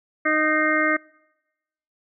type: harmonic tone with a mistuned harmonic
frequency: 309.4 Hz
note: D#4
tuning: 10 cents flat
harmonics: 1 / 2 / 4 / 5 / 6 / 7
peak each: -25 / -25 / -25 / -25 / -25 / -25 dBFS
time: 0.25-0.97 s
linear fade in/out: 10 ms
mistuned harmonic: 7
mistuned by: -43 cents
effects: noise-tail reverb RT60 1.0 s tail -26 dB re dry